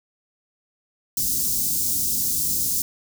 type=band-stop noise; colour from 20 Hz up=white; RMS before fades=-23 dBFS; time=1.17-2.82 s; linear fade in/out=2 ms; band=290 to 5300 Hz; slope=24 dB/octave; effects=none